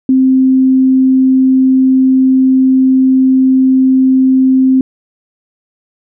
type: tone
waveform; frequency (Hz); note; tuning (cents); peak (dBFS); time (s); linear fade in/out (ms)
sine; 261.6; C4; 0; -5; 0.09-4.81; 2
effects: none